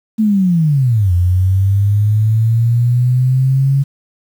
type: linear two-way sweep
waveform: sine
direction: down then up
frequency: 223.4 to 87.31 to 139.2 Hz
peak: -9 dBFS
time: 0.18-3.84 s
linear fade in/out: 20 ms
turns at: 1.13 s
effects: 7-bit